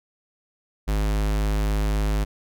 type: tone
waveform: square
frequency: 51.9 Hz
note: G#1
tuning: in tune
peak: -21 dBFS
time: 0.87-2.25 s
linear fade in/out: 20 ms
effects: none